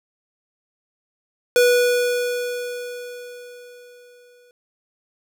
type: tone with exponential decay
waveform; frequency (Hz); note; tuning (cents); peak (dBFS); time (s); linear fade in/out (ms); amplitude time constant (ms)
square; 489.1; B4; -17; -12; 1.56-4.51; 1; 640
effects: none